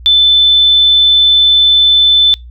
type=tone; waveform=sine; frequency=3520 Hz; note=A7; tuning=in tune; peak=-4 dBFS; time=0.06-2.34 s; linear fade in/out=0 ms; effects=noise-tail reverb RT60 0.2 s tail -26 dB re dry + added 60 Hz sine -29 dBFS peak until 2.5 s